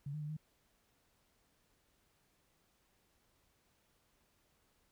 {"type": "tone with pitch steps", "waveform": "sine", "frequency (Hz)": [141.6, 151.9, 149.5, 154.3], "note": ["C#3", "D#3", "D3", "D#3"], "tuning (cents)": [37, -41, 31, -14], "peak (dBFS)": -39, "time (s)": [0.06, 0.368], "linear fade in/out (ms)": 5, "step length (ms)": 77, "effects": ["pink hiss -75 dBFS RMS until 4.91 s"]}